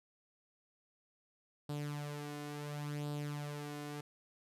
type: tone with flanger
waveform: sawtooth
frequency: 146.83 Hz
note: D3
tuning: in tune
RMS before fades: -42 dBFS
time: 1.69-4.01 s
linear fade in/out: 5 ms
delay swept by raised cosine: 0.23 to 2.83 ms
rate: 0.71 Hz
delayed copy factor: +0.6
effects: resampled to 32000 Hz